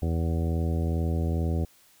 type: harmonic tone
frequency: 82.3 Hz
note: E2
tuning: 2 cents flat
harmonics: 1 / 2 / 3 / 4 / 5 / 6 / 7 / 9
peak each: -25 / -31 / -35 / -37 / -39 / -41 / -42 / -44 dBFS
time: 0.02-1.65 s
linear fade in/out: 5 ms
effects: white hiss -59 dBFS RMS until 2 s